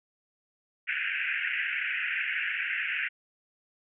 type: band-pass noise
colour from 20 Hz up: pink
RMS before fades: -31 dBFS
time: 0.87-3.09 s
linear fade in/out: 20 ms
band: 1500 to 2800 Hz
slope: 96 dB/octave
effects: none